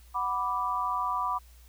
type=chord; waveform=sine; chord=B minor; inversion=second; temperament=equal; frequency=740 / 987.8 / 1174.7 Hz; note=F#5 / B5 / D6; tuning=0 / 0 / 0 cents; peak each=-36 / -30 / -30 dBFS; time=0.14-1.39 s; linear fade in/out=20 ms; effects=added 60 Hz sine -51 dBFS peak until 1.68 s + white hiss -61 dBFS RMS until 1.68 s